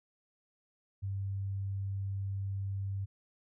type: tone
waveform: sine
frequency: 98 Hz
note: G2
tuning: in tune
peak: -33 dBFS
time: 1.02-3.06 s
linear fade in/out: 20 ms
effects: none